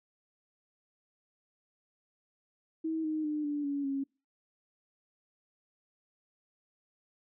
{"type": "tone with pitch steps", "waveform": "sine", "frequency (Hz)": [320.7, 310.9, 301.3, 292.1, 283.1, 274.4], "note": ["E4", "D#4", "D4", "D4", "C#4", "C#4"], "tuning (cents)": [-48, -1, 44, -9, 37, -17], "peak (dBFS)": -30, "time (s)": [2.84, 4.04], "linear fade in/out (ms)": 10, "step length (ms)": 200, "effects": ["noise-tail reverb RT60 0.3 s tail -26 dB re dry"]}